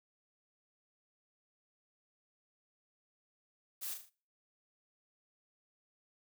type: noise with echo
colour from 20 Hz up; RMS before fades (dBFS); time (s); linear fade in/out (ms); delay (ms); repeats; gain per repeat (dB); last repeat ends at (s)
blue; -41; 3.81-3.95; 20; 38; 4; -6; 4.102
effects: noise-tail reverb RT60 0.4 s tail -22 dB re dry